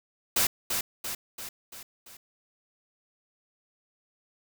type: noise with echo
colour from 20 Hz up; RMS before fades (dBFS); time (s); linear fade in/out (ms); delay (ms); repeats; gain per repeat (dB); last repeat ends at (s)
white; -24; 0.36-0.47; 5; 340; 5; -5; 2.17
effects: none